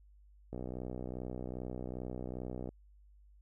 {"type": "click train", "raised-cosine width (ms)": 2, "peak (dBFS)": -28, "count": 136, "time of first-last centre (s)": [0.53, 2.69], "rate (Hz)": 62.5, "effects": ["added 50 Hz sine -58 dBFS peak until 3.41 s"]}